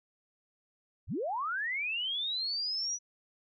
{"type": "linear sweep", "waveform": "sine", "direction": "up", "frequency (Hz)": [40, 5920], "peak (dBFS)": -31, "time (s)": [1.07, 2.99], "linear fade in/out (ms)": 50, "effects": []}